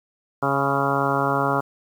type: harmonic tone with a mistuned harmonic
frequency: 138.59 Hz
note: C#3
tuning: in tune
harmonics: 1 / 2 / 3 / 4 / 5 / 6 / 7 / 8 / 9 / 10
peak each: -28 / -28 / -28 / -28 / -28 / -28 / -28 / -28 / -28 / -28 dBFS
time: 0.42-1.61 s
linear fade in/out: 10 ms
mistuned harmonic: 7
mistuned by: +27 cents
effects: 8-bit